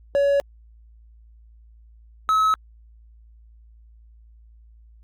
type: tone pair in turn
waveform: triangle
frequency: 563 / 1288.2 Hz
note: C#5 / E6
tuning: +27 / -40 cents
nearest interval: octave + major second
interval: 1433 cents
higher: second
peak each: -14 dBFS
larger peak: neither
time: 0.15-0.4 / 2.29-2.54 s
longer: neither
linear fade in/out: 0 ms
effects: added 56 Hz sine -47 dBFS peak until 5.03 s + Opus 48 kbps